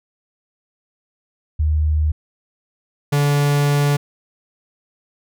sine / 45% pulse tone pair in turn, 76.7 / 144.25 Hz, D#2 / D3, -24 / -31 cents, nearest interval major seventh, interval 1093 cents, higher second, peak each -14 dBFS, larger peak neither, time 1.59-2.12 / 3.12-3.97 s, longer second, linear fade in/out 10 ms, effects none

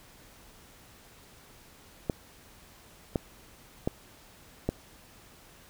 clicks, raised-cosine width 2 ms, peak -13 dBFS, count 4, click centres 2.098 / 3.158 / 3.875 / 4.69 s, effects pink hiss -55 dBFS RMS until 5.69 s

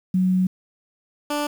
sine / 15% pulse tone pair in turn, 185 / 293.7 Hz, F#3 / D4, 0 / 0 cents, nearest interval minor sixth, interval 800 cents, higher second, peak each -16 dBFS, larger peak neither, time 0.14-0.47 / 1.3-1.47 s, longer first, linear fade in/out 5 ms, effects 8-bit

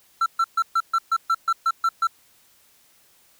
triangle tone bursts, 1345 Hz, E6, 34 cents sharp, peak -15 dBFS, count 11, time 0.21-2.071 s, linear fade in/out 5 ms, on 51 ms, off 130 ms, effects white hiss -58 dBFS RMS until 3.39 s

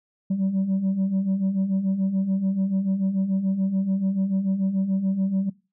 sine beating tone pair, 187.4 / 194.3 Hz, F#3 / G3, +22 / -15 cents, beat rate 6.9 Hz, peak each -25 / -20 dBFS, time 0.3-5.5 s, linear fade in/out 10 ms, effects noise-tail reverb RT60 0.3 s tail -23 dB re dry + tanh soft clip ceiling -18 dBFS

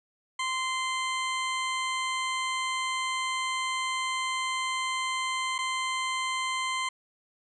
20% pulse tone with dropouts, 1040 Hz, C6, 11 cents flat, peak -23 dBFS, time 0.39-6.89 s, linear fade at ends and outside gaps 5 ms, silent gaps 5.582-5.587 s, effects resampled to 22050 Hz

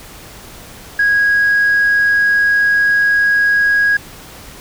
sine tone, 1650 Hz, G#6, 12 cents flat, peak -8 dBFS, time 0.99-3.97 s, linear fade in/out 5 ms, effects tanh soft clip ceiling -7 dBFS + pink hiss -36 dBFS RMS until 4.6 s

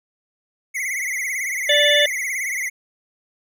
square tone with vibrato, 2093 Hz, C7, in tune, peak -23 dBFS, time 0.74-2.7 s, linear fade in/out 20 ms, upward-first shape triangle, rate 18 Hz, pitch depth 140 cents each way
harmonic tone, 586 Hz, D5, 4 cents flat, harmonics 1 / 3 / 5 / 6, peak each -18 / -19 / -22 / -17 dBFS, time 1.69-2.06 s, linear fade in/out 5 ms
effects none

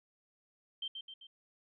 sine tone with echo, 3136 Hz, G7, in tune, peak -36 dBFS, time 0.82-0.88 s, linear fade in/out 5 ms, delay 130 ms, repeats 3, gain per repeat -5 dB, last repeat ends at 1.27 s, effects none

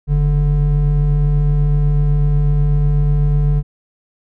triangle tone pair together, 46.08 / 146.3 Hz, F#1 / D3, -6 / -6 cents, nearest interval octave + minor sixth, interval 2000 cents, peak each -12 dBFS, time 0.07-3.63 s, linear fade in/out 50 ms, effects none

